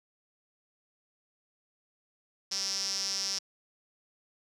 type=tone with band-pass filter; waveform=sawtooth; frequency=194.8 Hz; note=G3; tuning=11 cents flat; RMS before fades=-33 dBFS; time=2.51-3.39 s; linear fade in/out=10 ms; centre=5400 Hz; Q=9.2; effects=none